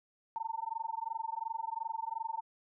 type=tone with amplitude modulation; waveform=sine; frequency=902 Hz; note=A5; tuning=43 cents sharp; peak=-31 dBFS; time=0.36-2.41 s; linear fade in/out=0 ms; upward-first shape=sine; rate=22.8 Hz; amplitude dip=100%; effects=none